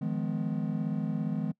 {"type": "chord", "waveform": "triangle", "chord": "F half-diminished seventh", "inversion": "third", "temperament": "just", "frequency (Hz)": [157.15, 174.61, 209.5, 251.4], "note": ["Eb3", "F3", "Ab3", "Cb4"], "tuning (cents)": [18, 0, 15, 31], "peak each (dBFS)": [-31, -34, -31, -34], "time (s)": [0.01, 1.52], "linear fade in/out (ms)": 10, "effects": ["noise-tail reverb RT60 0.1 s tail -23 dB re dry"]}